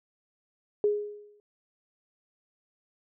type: tone with exponential decay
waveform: sine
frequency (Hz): 415.3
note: G#4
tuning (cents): 0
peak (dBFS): -19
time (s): 0.84-1.4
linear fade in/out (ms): 1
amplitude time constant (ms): 120
effects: none